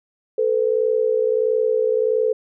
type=tone pair together; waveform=sine; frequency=440 / 501.5 Hz; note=A4 / B4; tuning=0 / +26 cents; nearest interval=major second; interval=226 cents; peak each=-18 / -20 dBFS; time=0.38-2.33 s; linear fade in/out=5 ms; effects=none